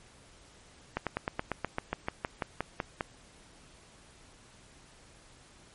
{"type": "slowing click train", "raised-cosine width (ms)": 0.5, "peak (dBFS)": -15, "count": 15, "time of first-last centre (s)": [0.97, 3.008], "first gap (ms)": 97, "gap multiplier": 1.06, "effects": ["pink hiss -57 dBFS RMS until 5.74 s", "MP3 48 kbps"]}